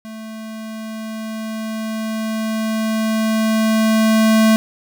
square tone with level ramp, 220 Hz, A3, in tune, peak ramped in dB -31 to -10 dBFS, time 0.05-4.56 s, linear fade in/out 0 ms, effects none

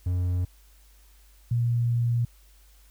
triangle / sine tone pair in turn, 89.6 / 118.79 Hz, F2 / A#2, +45 / +33 cents, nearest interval perfect fourth, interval 488 cents, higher second, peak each -21 dBFS, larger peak neither, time 0.06-0.45 / 1.51-2.25 s, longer second, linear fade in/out 5 ms, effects added 50 Hz sine -53 dBFS peak until 2.9 s + white hiss -61 dBFS RMS until 2.9 s

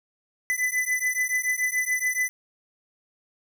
square beating tone pair, 2000 / 2007 Hz, B6 / B6, +21 / +27 cents, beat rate 7 Hz, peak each -27 dBFS, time 0.5-2.29 s, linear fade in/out 0 ms, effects none

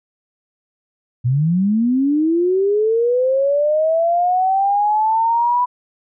sine linear sweep, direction up, 116.54 to 992 Hz, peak -13 dBFS, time 1.24-5.66 s, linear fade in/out 20 ms, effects none

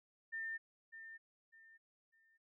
sine tone with echo, 1803 Hz, A6, 42 cents sharp, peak -40 dBFS, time 0.32-0.58 s, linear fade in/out 20 ms, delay 600 ms, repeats 3, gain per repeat -10 dB, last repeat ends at 2.38 s, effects none

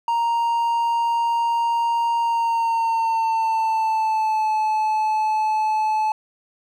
triangle tone with pitch glide, 932.3 to 864.9 Hz, A#5 to A5, 0 to -30 cents, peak -16 dBFS, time 0.08-6.12 s, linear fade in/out 2 ms, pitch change -130 cents, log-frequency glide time 2.19-4.52 s, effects none

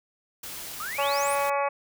white noise, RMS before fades -38 dBFS, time 0.43-1.5 s, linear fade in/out 5 ms
sine exponential sweep, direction up, 1182 to 10600 Hz, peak -32 dBFS, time 0.8-1.35 s, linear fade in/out 2 ms
harmonic tone, 281.5 Hz, C#4, 27 cents sharp, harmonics 2 / 3 / 4 / 5 / 6 / 7 / 8 / 9, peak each -27 / -28 / -29 / -39 / -41 / -40 / -38 / -37 dBFS, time 0.98-1.69 s, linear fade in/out 10 ms
effects none

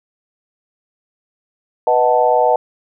sine chord, B dominant seventh, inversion none, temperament equal, 493.9 / 622.3 / 740 / 880 Hz, B4 / D#5 / F#5 / A5, 0 / 0 / 0 / 0 cents, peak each -16 dBFS, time 1.87-2.56 s, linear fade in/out 2 ms, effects none

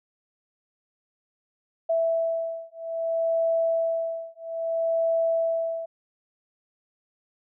sine beating tone pair, 659.3 / 659.91 Hz, E5 / E5, 0 / +2 cents, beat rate 0.61 Hz, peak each -26 dBFS, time 1.89-5.86 s, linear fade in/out 10 ms, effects none

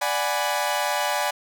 sawtooth chord, G# half-diminished seventh, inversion second, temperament equal, 587.3 / 740 / 830.6 / 987.8 Hz, D5 / F#5 / G#5 / B5, 0 / 0 / 0 / 0 cents, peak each -24 / -25 / -23 / -25 dBFS, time 0.01-1.31 s, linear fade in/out 10 ms, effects none

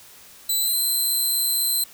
5% pulse tone with pitch glide, 4000 to 4082 Hz, B7 to C8, +21 to -44 cents, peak -13 dBFS, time 0.49-1.84 s, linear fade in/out 5 ms, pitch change +35 cents, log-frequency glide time 0.59-0.78 s, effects white hiss -47 dBFS RMS until 1.93 s

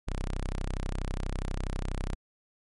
sawtooth tone, 32.24 Hz, C1, 25 cents flat, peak -26 dBFS, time 0.07-2.15 s, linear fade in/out 10 ms, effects MP3 48 kbps

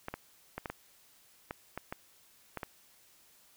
clicks, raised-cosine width 0.5 ms, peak -22 dBFS, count 10, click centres 0.084 / 0.14 / 0.58 / 0.658 / 0.7 / 1.509 / 1.776 / 1.925 / 2.573 / 2.632 s, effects white hiss -63 dBFS RMS until 3.56 s

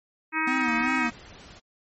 harmonic tone, 316.4 Hz, D#4, 29 cents sharp, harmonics 1 / 3 / 4 / 5 / 6 / 7 / 8, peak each -31 / -31 / -31 / -31 / -31 / -31 / -31 dBFS, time 0.32-1.11 s, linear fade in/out 50 ms
square tone with vibrato, 246.9 Hz, B3, in tune, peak -28 dBFS, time 0.47-1.1 s, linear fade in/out 5 ms, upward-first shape sine, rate 2.7 Hz, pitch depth 100 cents each way
pink noise, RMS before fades -47 dBFS, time 0.66-1.6 s, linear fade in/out 20 ms
effects MP3 32 kbps

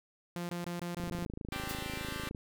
sawtooth tone bursts, 174 Hz, F3, 6 cents flat, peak -32 dBFS, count 6, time 0.36-1.25 s, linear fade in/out 0 ms, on 130 ms, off 22 ms
click train, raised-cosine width 3 ms, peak -27 dBFS, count 37, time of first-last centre 1-2.348 s, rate 26.7 Hz
5% pulse chord, C suspended second, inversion none, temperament equal, 261.6 / 293.7 / 392 Hz, C4 / D4 / G4, 0 / 0 / 0 cents, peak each -32 dBFS, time 1.52-2.29 s, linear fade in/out 2 ms
white noise with exponential decay, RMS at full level -38 dBFS, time 1.69-1.87 s, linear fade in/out 5 ms, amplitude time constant 39 ms
effects none

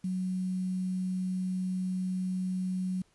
sine tone with quantisation, 185 Hz, F#3, in tune, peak -29 dBFS, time 0.04-3.02 s, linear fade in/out 5 ms, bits 9, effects pink hiss -68 dBFS RMS until 3.14 s + resampled to 24000 Hz

